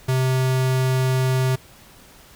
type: tone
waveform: square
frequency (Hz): 130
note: C3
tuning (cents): -11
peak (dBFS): -18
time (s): 0.08-1.56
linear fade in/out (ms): 10
effects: pink hiss -48 dBFS RMS until 2.35 s